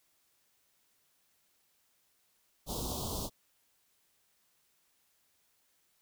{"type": "band-stop noise", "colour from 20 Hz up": "pink", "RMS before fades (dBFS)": -37, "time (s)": [2.66, 3.3], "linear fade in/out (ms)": 50, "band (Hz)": [1100, 3300], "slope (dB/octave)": 48, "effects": ["white hiss -73 dBFS RMS until 6.01 s"]}